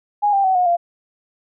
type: tone with pitch steps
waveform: sine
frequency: 826 / 790.1 / 755.7 / 722.8 / 691.4 Hz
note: G#5 / G5 / F#5 / F#5 / F5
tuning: -10 / +13 / +36 / -41 / -18 cents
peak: -13 dBFS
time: 0.22-0.77 s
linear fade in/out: 20 ms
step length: 110 ms
effects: none